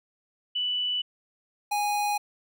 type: tone pair in turn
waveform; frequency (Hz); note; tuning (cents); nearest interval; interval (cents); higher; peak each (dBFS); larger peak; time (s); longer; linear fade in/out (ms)
sine / square; 2971 / 826.5; F#7 / G#5; +6 / -9; octave + minor seventh; 2215; first; -25; neither; 0.55-1.02 / 1.71-2.18; neither; 10
effects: none